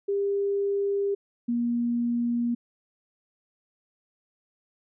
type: tone pair in turn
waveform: sine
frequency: 400 / 237.8 Hz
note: G4 / A#3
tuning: +35 / +35 cents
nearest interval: major sixth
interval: 900 cents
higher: first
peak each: -23 dBFS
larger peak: neither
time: 0.08-1.15 / 1.48-2.55 s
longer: neither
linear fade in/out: 10 ms
effects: none